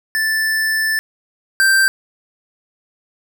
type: tone pair in turn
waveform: square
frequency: 1760 / 1568 Hz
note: A6 / G6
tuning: 0 / 0 cents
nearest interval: major second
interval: 200 cents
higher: first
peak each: -16 / -11 dBFS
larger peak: second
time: 0.15-0.99 / 1.6-1.88 s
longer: first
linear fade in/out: 0 ms
effects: none